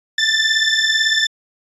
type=beating tone pair; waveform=20% pulse; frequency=1760 / 1778 Hz; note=A6 / A6; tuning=0 / +18 cents; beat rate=18 Hz; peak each=-12 dBFS; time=0.18-1.27 s; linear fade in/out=5 ms; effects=resampled to 22050 Hz